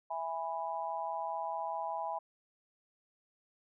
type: chord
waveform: sine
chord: E major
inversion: none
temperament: just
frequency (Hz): 659.3 / 824.1 / 988.9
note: E5 / G#5 / B5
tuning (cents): 0 / -14 / +2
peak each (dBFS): -40 / -38 / -39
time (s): 0.1-2.19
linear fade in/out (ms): 10
effects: none